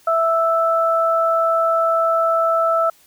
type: tone pair together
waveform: sine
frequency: 659.5 / 1319 Hz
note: E5 / E6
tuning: +1 / +1 cents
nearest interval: octave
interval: 1200 cents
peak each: -17 dBFS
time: 0.07-2.9 s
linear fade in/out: 5 ms
effects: white hiss -53 dBFS RMS until 3.06 s